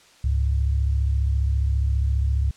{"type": "tone pair together", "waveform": "sine", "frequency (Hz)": [69.3, 104.06], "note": ["C#2", "G#2"], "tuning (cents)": [0, 4], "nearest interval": "perfect fifth", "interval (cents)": 704, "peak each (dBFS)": [-19, -26], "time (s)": [0.24, 2.51], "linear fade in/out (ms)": 5, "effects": ["white hiss -53 dBFS RMS until 2.56 s", "low-pass 7000 Hz 12 dB/octave"]}